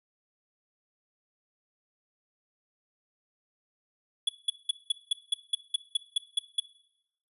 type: tone bursts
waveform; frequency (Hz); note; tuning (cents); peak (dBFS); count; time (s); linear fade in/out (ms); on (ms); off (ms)
square; 3400; G#7; +40; -23; 12; 4.27-6.6; 5; 20; 190
effects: noise-tail reverb RT60 0.8 s tail -18 dB re dry + resampled to 32000 Hz